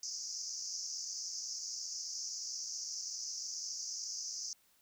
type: band-pass noise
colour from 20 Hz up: white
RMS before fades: -42 dBFS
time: 0.03-4.53 s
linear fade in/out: 2 ms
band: 4900 to 6600 Hz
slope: 96 dB/octave
effects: white hiss -70 dBFS RMS until 4.81 s